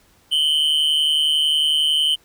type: tone pair together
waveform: triangle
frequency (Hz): 2960 / 3111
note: F#7 / G7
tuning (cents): 0 / -14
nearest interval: minor second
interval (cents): 86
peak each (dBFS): -18 / -16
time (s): 0.31-2.16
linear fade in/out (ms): 20
effects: pink hiss -56 dBFS RMS until 2.24 s